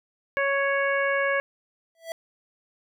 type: harmonic tone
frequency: 555 Hz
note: C#5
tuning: 2 cents sharp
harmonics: 1 / 2 / 3 / 4 / 5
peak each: -25 / -30 / -26 / -30 / -40 dBFS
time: 0.37-1.4 s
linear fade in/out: 0 ms
type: tone with exponential growth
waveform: square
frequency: 659.3 Hz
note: E5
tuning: in tune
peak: -28 dBFS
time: 1.95-2.12 s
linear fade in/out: 1 ms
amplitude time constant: 35 ms
effects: none